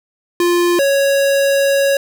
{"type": "tone pair in turn", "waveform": "square", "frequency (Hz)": [349.2, 554.3], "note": ["F4", "C#5"], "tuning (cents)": [0, 0], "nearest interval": "minor sixth", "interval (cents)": 800, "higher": "second", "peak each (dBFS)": -12, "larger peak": "neither", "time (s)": [[0.4, 0.79], [0.79, 1.97]], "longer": "second", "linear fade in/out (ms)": 2, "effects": []}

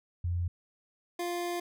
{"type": "tone pair in turn", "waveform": ["sine", "25% pulse"], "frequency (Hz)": [87.31, 349.2], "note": ["F2", "F4"], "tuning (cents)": [0, 0], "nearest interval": "2 octaves", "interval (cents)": 2400, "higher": "second", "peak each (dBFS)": -28, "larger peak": "neither", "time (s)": [[0.24, 0.48], [1.19, 1.6]], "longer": "second", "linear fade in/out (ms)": 5, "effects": []}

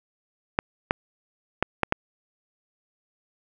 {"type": "clicks", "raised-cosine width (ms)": 0.5, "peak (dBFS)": -5, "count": 5, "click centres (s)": [0.589, 0.909, 1.626, 1.833, 1.924], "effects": []}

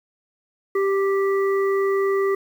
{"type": "harmonic tone", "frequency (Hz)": 392, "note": "G4", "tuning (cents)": 0, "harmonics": [1, 3, 5], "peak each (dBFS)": [-18, -28, -32], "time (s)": [0.75, 2.35], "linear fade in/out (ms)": 5, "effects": ["8-bit"]}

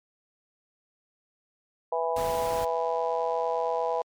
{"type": "harmonic tone", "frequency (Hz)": 164.81, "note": "E3", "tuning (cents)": 0, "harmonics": [3, 4, 5, 6], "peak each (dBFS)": [-29, -30, -31, -32], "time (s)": [1.92, 4.02], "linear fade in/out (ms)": 5}
{"type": "noise", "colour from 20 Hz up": "pink", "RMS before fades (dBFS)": -38, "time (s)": [2.16, 2.65], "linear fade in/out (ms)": 5}
{"type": "click train", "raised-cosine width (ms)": 0.2, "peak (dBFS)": -33, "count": 158, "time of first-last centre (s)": [2.25, 4.018], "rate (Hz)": 88.8}
{"effects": ["MP3 96 kbps"]}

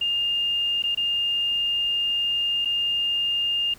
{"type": "tone with dropouts", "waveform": "sine", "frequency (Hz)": 2816, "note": "F7", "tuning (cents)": 14, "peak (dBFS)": -21, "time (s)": [0.01, 3.74], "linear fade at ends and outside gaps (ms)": 5, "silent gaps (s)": [[0.824, 0.837], [0.949, 0.973], [2.649, 2.655]], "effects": ["pink hiss -50 dBFS RMS until 3.78 s"]}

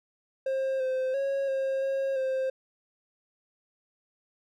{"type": "tone with pitch steps", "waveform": "triangle", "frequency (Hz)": [532, 519, 549, 536, 541, 526], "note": ["C5", "C5", "C#5", "C5", "C#5", "C5"], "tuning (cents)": [29, -14, -17, 42, -42, 9], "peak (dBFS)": -24, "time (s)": [0.46, 2.5], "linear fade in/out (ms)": 5, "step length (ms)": 340, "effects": []}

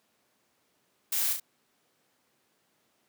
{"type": "noise with echo", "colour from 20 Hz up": "blue", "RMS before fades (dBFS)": -29, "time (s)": [1.12, 1.33], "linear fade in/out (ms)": 5, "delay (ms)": 35, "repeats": 2, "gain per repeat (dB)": -5, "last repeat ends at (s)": 1.4, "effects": ["pink hiss -71 dBFS RMS until 3.08 s", "high-pass 200 Hz 12 dB/octave"]}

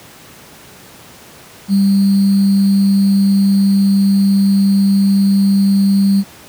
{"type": "tone with sample-and-hold", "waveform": "sine", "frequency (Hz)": 197.1, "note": "G3", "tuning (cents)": 10, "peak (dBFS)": -8, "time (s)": [1.68, 6.24], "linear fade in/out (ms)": 50, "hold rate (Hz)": 4410, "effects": ["pink hiss -39 dBFS RMS until 6.48 s", "high-pass 100 Hz 12 dB/octave"]}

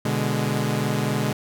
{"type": "chord", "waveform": "sawtooth", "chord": "G# diminished", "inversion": "first", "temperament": "equal", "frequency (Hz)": [123.47, 146.83, 207.7], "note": ["B2", "D3", "G#3"], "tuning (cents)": [0, 0, 0], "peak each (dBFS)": -22, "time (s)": [0.05, 1.33], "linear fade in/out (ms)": 5, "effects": []}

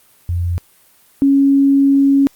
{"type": "tone pair in turn", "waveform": "sine", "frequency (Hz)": [87.1, 276.5], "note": ["F2", "C#4"], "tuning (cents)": [-4, -4], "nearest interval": "octave + minor sixth", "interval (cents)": 2000, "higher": "second", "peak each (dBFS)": [-15, -8], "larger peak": "second", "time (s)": [[0.29, 0.58], [1.22, 2.27]], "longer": "second", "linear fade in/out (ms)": 0, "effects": ["white hiss -51 dBFS RMS until 2.35 s", "Opus 32 kbps"]}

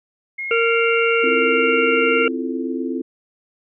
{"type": "tone with vibrato", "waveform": "sine", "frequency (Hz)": 2146, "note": "C7", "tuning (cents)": 43, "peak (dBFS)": -24, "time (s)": [0.38, 2.27], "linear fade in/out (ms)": 10, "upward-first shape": "sine", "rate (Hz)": 1.6, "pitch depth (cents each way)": 9}
{"type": "harmonic tone", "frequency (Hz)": 461.2, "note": "A#4", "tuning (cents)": -19, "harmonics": [1, 3, 5, 6], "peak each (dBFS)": [-17, -21, -26, -22], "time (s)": [0.51, 2.28], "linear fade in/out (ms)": 2}
{"type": "chord", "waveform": "sine", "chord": "F major seventh", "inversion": "second", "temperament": "equal", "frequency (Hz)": [261.6, 329.6, 349.2, 440], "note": ["C4", "E4", "F4", "A4"], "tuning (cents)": [0, 0, 0, 0], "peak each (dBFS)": [-24, -27, -29, -30], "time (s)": [1.23, 3.02], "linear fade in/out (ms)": 10}
{"effects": []}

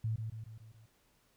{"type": "tone with echo", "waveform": "sine", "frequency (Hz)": 110.9, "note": "A2", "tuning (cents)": 14, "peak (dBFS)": -31, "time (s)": [0.04, 0.16], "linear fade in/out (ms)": 5, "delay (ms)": 140, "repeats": 5, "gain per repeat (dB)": -5, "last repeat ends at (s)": 0.86, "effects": ["pink hiss -71 dBFS RMS until 1.36 s"]}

